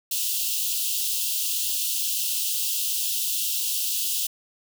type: high-pass noise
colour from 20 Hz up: white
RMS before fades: -26 dBFS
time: 0.11-4.27 s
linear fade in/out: 5 ms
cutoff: 2700 Hz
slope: 96 dB/octave
effects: none